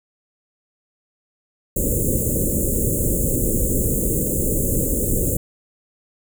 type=band-stop noise; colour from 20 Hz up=pink; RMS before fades=-20 dBFS; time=1.76-5.37 s; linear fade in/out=5 ms; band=570 to 6900 Hz; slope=96 dB/octave; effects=none

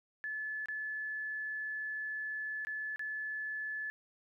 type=tone with dropouts; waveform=sine; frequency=1727 Hz; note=A6; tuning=33 cents flat; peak=-36 dBFS; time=0.24-3.9 s; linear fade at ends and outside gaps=0 ms; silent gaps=0.658-0.685 / 2.649-2.67 / 2.96-2.994 s; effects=13-bit

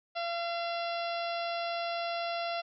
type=harmonic tone with a mistuned harmonic; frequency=683 Hz; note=F5; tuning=39 cents flat; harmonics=1 / 2 / 3 / 4 / 5 / 6 / 7 / 8; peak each=-33 / -40 / -45 / -42 / -45 / -46 / -47 / -52 dBFS; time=0.15-2.62 s; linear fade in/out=20 ms; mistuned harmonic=8; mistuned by=-23 cents; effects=none

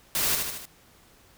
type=noise with echo; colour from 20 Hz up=white; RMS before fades=-26 dBFS; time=0.15-0.35 s; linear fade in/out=0 ms; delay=76 ms; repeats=4; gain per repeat=-4 dB; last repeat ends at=0.654 s; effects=pink hiss -57 dBFS RMS until 1.37 s

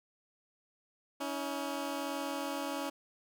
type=tone pair together; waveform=15% pulse; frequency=280.8 / 322.2 Hz; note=C#4 / E4; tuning=+22 / -39 cents; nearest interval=major second; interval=239 cents; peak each=-30 / -34 dBFS; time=1.2-2.9 s; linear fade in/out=10 ms; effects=none

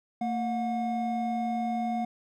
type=tone pair together; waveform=triangle; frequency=227.6 / 723.3 Hz; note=A#3 / F#5; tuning=-41 / -39 cents; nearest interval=octave + minor sixth; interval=2002 cents; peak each=-28 dBFS; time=0.21-2.05 s; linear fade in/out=5 ms; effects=none

